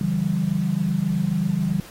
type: tone cluster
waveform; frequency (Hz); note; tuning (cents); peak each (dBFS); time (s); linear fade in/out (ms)
sine; 143.8 / 167.3 / 194.8; D3 / E3 / G3; -36 / +26 / -11; -27 / -23 / -23; 0.01-1.8; 2
effects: pink hiss -44 dBFS RMS until 1.9 s + AAC 48 kbps